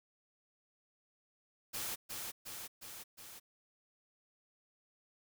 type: noise with echo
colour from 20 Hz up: white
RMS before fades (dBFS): -40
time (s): 1.73-1.96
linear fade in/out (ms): 20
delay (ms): 360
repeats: 4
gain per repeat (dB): -3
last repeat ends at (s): 3.4
effects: none